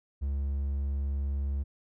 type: tone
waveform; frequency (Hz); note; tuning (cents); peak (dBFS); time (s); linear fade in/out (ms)
triangle; 69.6; C#2; +8; -26; 0.21-1.64; 20
effects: none